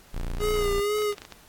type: tone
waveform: 40% pulse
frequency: 29.15 Hz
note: A#0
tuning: 1 cent sharp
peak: -27 dBFS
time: 0.13-0.81 s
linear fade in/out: 20 ms
type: tone with vibrato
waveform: square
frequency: 412.4 Hz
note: G#4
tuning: 12 cents flat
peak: -24 dBFS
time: 0.39-1.15 s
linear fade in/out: 50 ms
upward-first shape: sine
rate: 2.1 Hz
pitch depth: 46 cents each way
type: clicks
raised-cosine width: 0.2 ms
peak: -23 dBFS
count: 6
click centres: 1.021 / 1.126 / 1.182 / 1.219 / 1.251 / 1.323 s
effects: pink hiss -53 dBFS RMS until 1.48 s + AAC 64 kbps